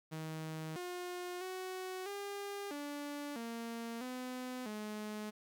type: tone with pitch steps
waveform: sawtooth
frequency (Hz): 158.2 / 357.6 / 372 / 402.6 / 289.7 / 231.3 / 253 / 212.2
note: D#3 / F4 / F#4 / G4 / D4 / A#3 / B3 / G#3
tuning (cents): +29 / +41 / +9 / +46 / -24 / -13 / +42 / +38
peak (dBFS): -37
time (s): 0.11-5.31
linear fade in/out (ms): 20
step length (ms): 650
effects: 12-bit